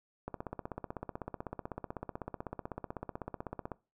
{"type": "click train", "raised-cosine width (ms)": 1, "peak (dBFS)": -24, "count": 56, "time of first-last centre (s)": [0.28, 3.718], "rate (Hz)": 16, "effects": ["noise-tail reverb RT60 0.3 s tail -21 dB re dry"]}